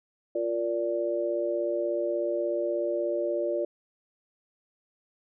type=chord; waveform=sine; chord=Bb major; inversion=second; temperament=just; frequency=349.6 / 466.2 / 582.7 Hz; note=F4 / Bb4 / D5; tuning=+2 / 0 / -14 cents; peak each=-30 / -34 / -28 dBFS; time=0.35-3.65 s; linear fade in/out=5 ms; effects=none